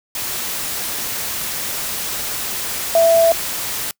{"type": "tone in noise", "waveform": "sine", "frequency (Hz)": 664, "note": "E5", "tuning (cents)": 12, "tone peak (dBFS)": -9, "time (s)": [2.95, 3.32], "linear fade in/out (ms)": 2, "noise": "white", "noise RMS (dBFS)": -24, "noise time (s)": [0.15, 3.91], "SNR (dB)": 12, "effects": ["noise-tail reverb RT60 0.1 s tail -25 dB re dry"]}